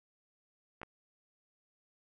clicks, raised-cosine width 0.5 ms, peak -30 / -28 dBFS, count 2, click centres 0.816 / 0.832 s, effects none

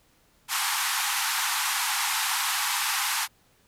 pink band-pass noise, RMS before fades -27 dBFS, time 0.48-3.28 s, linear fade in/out 50 ms, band 790 to 14000 Hz, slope 96 dB/octave, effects pink hiss -63 dBFS RMS until 3.67 s

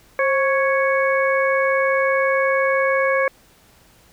harmonic tone with a mistuned harmonic, 554.4 Hz, C#5, in tune, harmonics 1 / 2 / 3 / 4, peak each -18 / -23 / -23 / -24 dBFS, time 0.19-3.28 s, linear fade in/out 2 ms, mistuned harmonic 1, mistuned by -63 cents, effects pink hiss -53 dBFS RMS until 4.12 s

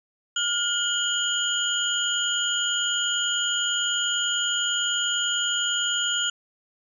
sine tone cluster, 1420 / 2919 / 3170 / 6910 Hz, F6 / F#7 / G7 / A8, +28 / -24 / +19 / -32 cents, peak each -28 dBFS, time 0.36-6.3 s, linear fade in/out 5 ms, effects none

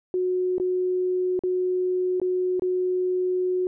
sine tone with dropouts, 365.9 Hz, F#4, 19 cents flat, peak -21 dBFS, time 0.14-3.67 s, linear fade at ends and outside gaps 1 ms, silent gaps 0.582-0.599 / 1.392-1.436 / 2.2-2.216 / 2.596-2.621 s, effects none

